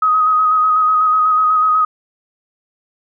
sine tone with vibrato, 1259 Hz, D#6, 20 cents sharp, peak -10 dBFS, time 0.02-1.85 s, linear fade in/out 5 ms, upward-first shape square, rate 8.1 Hz, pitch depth 19 cents each way, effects none

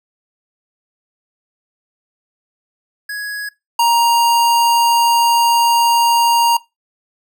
square tone pair in turn, 1669 / 936.7 Hz, G#6 / A#5, +8 / +8 cents, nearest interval minor seventh, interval 1000 cents, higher first, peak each -23 / -11 dBFS, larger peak second, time 3.09-3.49 / 3.79-6.57 s, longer second, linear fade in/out 5 ms, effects noise-tail reverb RT60 0.2 s tail -20 dB re dry

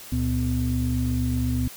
sine tone cluster, 69.3 / 117.5 / 251.5 Hz, C#2 / A#2 / B3, 0 / +14 / +32 cents, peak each -25 dBFS, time 0.12-1.68 s, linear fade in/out 5 ms, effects tanh soft clip ceiling -14 dBFS + white hiss -42 dBFS RMS until 1.76 s

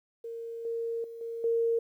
sine tone with level steps, 461.2 Hz, A#4, 19 cents flat, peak -36 / -30 / -40 / -34 / -24 dBFS, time 0.24-1.79 s, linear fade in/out 5 ms, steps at 0.65 / 1.04 / 1.21 / 1.44 s, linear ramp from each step 2 ms, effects 11-bit

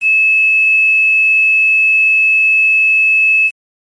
sine tone with quantisation, 2600 Hz, E7, 24 cents flat, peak -7 dBFS, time 0.01-3.51 s, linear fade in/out 50 ms, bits 6, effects MP3 48 kbps

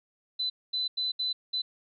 sine tone bursts at uneven times, 4014 Hz, B7, 27 cents sharp, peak -27 dBFS, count 5, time 0.39-0.5 / 0.73-0.88 / 0.97-1.12 / 1.19-1.33 / 1.53-1.62 s, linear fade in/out 10 ms, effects none

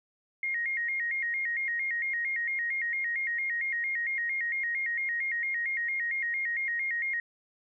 sine tone with vibrato, 2000 Hz, B6, 21 cents sharp, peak -28 dBFS, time 0.43-7.2 s, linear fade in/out 2 ms, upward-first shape square, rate 4.4 Hz, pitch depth 110 cents each way, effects none

